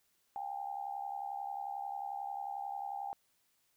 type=tone with amplitude modulation; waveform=sine; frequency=800 Hz; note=G5; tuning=35 cents sharp; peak=-34 dBFS; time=0.36-3.13 s; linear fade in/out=0 ms; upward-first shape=sine; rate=71.2 Hz; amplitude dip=80%; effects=white hiss -75 dBFS RMS until 3.76 s